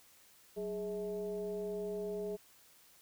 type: tone with frequency modulation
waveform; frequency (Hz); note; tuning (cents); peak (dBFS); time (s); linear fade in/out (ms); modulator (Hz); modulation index
sine; 415.3; G#4; 0; -36; 0.56-2.37; 20; 227; 0.74
effects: white hiss -63 dBFS RMS until 3.01 s